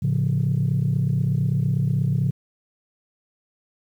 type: chord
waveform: sine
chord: A augmented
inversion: none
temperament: equal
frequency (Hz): 110 / 138.59 / 174.61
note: A2 / C#3 / E#3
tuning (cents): 0 / 0 / 0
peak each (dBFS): -23 / -20 / -24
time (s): 0.02-2.31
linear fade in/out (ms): 10
effects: tanh soft clip ceiling -13 dBFS + 9-bit